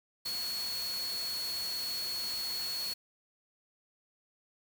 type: tone in noise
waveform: sine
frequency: 4362 Hz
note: C#8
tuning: 29 cents flat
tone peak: -34 dBFS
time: 0.25-2.94 s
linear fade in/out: 10 ms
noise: white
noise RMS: -42 dBFS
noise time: 0.25-2.94 s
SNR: +5 dB
effects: none